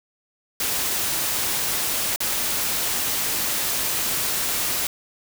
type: noise with dropouts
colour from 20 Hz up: white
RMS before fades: -24 dBFS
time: 0.6-4.87 s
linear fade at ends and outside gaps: 2 ms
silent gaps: 2.161-2.204 s
effects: none